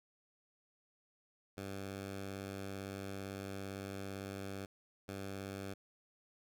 10% pulse tone bursts at uneven times, 97.8 Hz, G2, 4 cents flat, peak -34 dBFS, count 2, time 1.57-4.66 / 5.08-5.74 s, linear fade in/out 10 ms, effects none

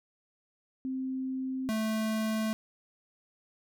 sine / square tone pair in turn, 261.6 / 218.9 Hz, C4 / A3, 0 / -9 cents, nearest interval minor third, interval 309 cents, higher first, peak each -31 / -29 dBFS, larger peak second, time 0.85-1.69 / 1.69-2.53 s, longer neither, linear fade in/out 0 ms, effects none

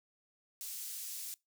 pink high-pass noise, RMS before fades -43 dBFS, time 0.61-1.34 s, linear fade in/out 0 ms, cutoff 6700 Hz, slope 12 dB/octave, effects noise-tail reverb RT60 0.2 s tail -23 dB re dry

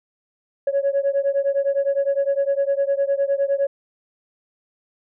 sine beating tone pair, 552 / 561.8 Hz, C#5 / C#5, -7 / +23 cents, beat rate 9.8 Hz, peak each -19 / -20 dBFS, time 0.67-3.67 s, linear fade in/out 5 ms, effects tanh soft clip ceiling -13 dBFS

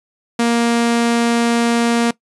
sawtooth tone, 234.5 Hz, A#3, 11 cents sharp, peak -9 dBFS, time 0.39-2.11 s, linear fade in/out 5 ms, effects noise-tail reverb RT60 0.1 s tail -20 dB re dry + resampled to 24000 Hz

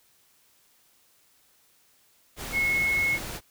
sine tone in noise, 2178 Hz, C#7, 31 cents flat, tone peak -22 dBFS, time 2.52-3.19 s, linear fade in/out 50 ms, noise pink, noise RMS -36 dBFS, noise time 2.36-3.41 s, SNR +11 dB, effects white hiss -63 dBFS RMS until 3.5 s

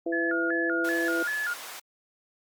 harmonic tone, 167.4 Hz, E3, 27 cents sharp, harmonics 2 / 3 / 4, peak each -28 / -33 / -35 dBFS, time 0.06-1.23 s, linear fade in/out 5 ms
sine tone with vibrato, 1563 Hz, G6, 6 cents flat, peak -27 dBFS, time 0.12-1.54 s, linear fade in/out 10 ms, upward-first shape square, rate 2.6 Hz, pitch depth 160 cents each way
pink high-pass noise, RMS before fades -41 dBFS, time 0.84-1.8 s, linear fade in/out 10 ms, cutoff 740 Hz, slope 12 dB/octave
effects Opus 32 kbps

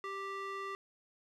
square tone with band-pass filter, 392 Hz, G4, in tune, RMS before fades -41 dBFS, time 0.04-0.75 s, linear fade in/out 0 ms, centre 1400 Hz, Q 1.4, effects none

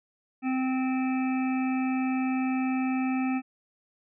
harmonic tone, 259.8 Hz, C4, 12 cents flat, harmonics 1 / 3 / 5 / 7 / 9 / 10, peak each -25 / -35 / -41 / -45 / -41 / -41 dBFS, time 0.42-3.42 s, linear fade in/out 50 ms, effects none

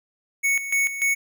square tone with tremolo, 2217 Hz, C#7, in tune, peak -19 dBFS, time 0.43-1.15 s, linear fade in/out 20 ms, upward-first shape square, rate 3.4 Hz, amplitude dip 70%, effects none

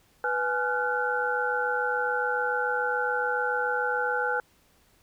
sine tone cluster, 493.5 / 839 / 1396 / 1503 Hz, B4 / G#5 / F6 / F#6, -1 / +17 / -1 / +27 cents, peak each -30 dBFS, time 0.24-4.4 s, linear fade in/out 2 ms, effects pink hiss -63 dBFS RMS until 5.02 s

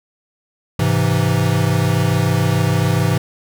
square chord, Ab augmented, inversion none, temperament equal, 103.83 / 130.81 / 164.81 Hz, Ab2 / C3 / E3, 0 / 0 / 0 cents, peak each -19 dBFS, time 0.79-3.18 s, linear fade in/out 5 ms, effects none

